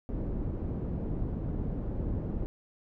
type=low-pass noise; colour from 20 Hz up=pink; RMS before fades=-33 dBFS; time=0.09-2.46 s; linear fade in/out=0 ms; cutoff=320 Hz; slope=12 dB/octave; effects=none

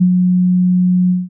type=tone with ADSR envelope; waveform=sine; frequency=181.2 Hz; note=F#3; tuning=36 cents flat; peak=-6 dBFS; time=0-1.29 s; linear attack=18 ms; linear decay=72 ms; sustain=-3 dB; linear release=190 ms; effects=none

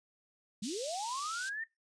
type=linear sweep; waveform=sine; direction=up; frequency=182.8 to 1848 Hz; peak=-36 dBFS; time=0.62-1.64 s; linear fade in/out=5 ms
type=band-pass noise; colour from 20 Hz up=pink; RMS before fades=-44 dBFS; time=0.62-1.5 s; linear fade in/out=20 ms; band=3500 to 9200 Hz; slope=24 dB/octave
effects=noise-tail reverb RT60 0.2 s tail -20 dB re dry + resampled to 22050 Hz

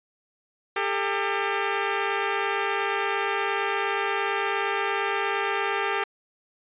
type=tone pair together; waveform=10% pulse; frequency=399 / 447.6 Hz; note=G4 / A4; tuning=+31 / +30 cents; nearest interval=major second; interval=199 cents; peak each=-17 / -20 dBFS; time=0.76-6.04 s; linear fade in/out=5 ms; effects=resampled to 8000 Hz

